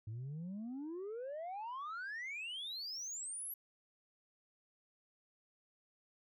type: exponential sweep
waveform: sine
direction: up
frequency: 104.4 to 11930 Hz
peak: -39 dBFS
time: 0.07-3.54 s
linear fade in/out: 5 ms
effects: tanh soft clip ceiling -40 dBFS